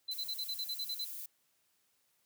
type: tone bursts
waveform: sine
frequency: 4041 Hz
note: B7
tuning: 39 cents sharp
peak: -35 dBFS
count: 10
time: 0.08-1.049 s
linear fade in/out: 10 ms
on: 60 ms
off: 41 ms
type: noise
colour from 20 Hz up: violet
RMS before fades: -44 dBFS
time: 0.11-1.26 s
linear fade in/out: 5 ms
effects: white hiss -75 dBFS RMS until 2.25 s + high-pass 80 Hz 12 dB/octave